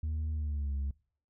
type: tone with pitch glide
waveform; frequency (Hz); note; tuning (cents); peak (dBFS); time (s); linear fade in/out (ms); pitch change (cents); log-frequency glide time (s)
sine; 77.78 to 69.29; D#2 to C#2; 0 to 0; -28; 0.03-0.91; 5; -200; 0.33-0.74
effects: noise-tail reverb RT60 0.5 s tail -25 dB re dry + tanh soft clip ceiling -30 dBFS